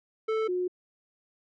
square / sine tone pair in turn, 440 / 361.9 Hz, A4 / F#4, 0 / -38 cents, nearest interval minor third, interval 338 cents, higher first, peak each -26 / -26 dBFS, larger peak neither, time 0.28-0.48 / 0.48-0.68 s, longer neither, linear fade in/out 10 ms, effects low-pass 2000 Hz 12 dB/octave

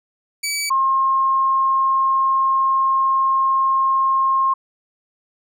15% pulse / sine tone pair in turn, 2290 / 1068.9 Hz, D7 / C6, -44 / +37 cents, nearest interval octave + minor second, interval 1319 cents, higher first, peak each -14 dBFS, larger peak neither, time 0.43-0.7 / 0.7-4.54 s, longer second, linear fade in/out 10 ms, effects none

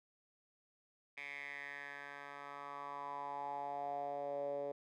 10% pulse tone with band-pass filter sweep, 142.3 Hz, C#3, 46 cents sharp, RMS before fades -44 dBFS, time 1.17-4.72 s, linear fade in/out 5 ms, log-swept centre 2300 to 510 Hz, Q 5.6, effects none

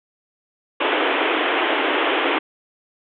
pink band-pass noise, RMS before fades -20 dBFS, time 0.8-2.39 s, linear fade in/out 10 ms, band 280 to 3400 Hz, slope 96 dB/octave, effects none

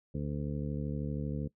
harmonic tone, 72.8 Hz, D2, 15 cents flat, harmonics 1 / 2 / 3 / 4 / 5 / 6 / 7, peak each -40 / -35 / -39 / -42 / -55 / -45 / -47 dBFS, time 0.14-1.48 s, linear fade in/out 10 ms, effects noise-tail reverb RT60 0.1 s tail -21 dB re dry

